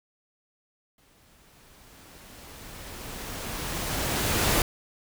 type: noise with exponential growth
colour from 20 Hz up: pink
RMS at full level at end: -22 dBFS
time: 0.98-4.62 s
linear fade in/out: 2 ms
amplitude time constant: 790 ms
effects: none